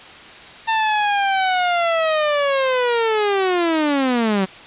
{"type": "linear sweep", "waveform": "sawtooth", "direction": "down", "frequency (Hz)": [901, 185], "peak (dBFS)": -12, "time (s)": [0.67, 4.46], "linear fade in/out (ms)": 20, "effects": ["white hiss -39 dBFS RMS until 4.66 s", "resampled to 8000 Hz"]}